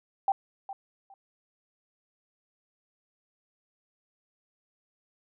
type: tone with echo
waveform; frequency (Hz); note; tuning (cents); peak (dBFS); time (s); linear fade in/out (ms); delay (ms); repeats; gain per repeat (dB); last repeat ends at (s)
sine; 784; G5; 0; -21; 0.28-0.32; 2; 410; 2; -14; 1.14
effects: none